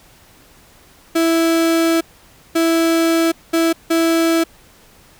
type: tone bursts at uneven times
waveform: 35% pulse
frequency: 329.6 Hz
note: E4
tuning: in tune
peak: -11 dBFS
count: 4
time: 1.15-2.01 / 2.55-3.32 / 3.53-3.73 / 3.9-4.44 s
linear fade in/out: 10 ms
effects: pink hiss -48 dBFS RMS until 5.19 s